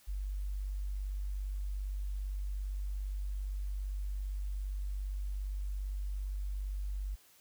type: tone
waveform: sine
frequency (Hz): 48.75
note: G1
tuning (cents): -9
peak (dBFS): -34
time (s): 0.07-7.16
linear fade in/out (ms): 20
effects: white hiss -63 dBFS RMS until 7.4 s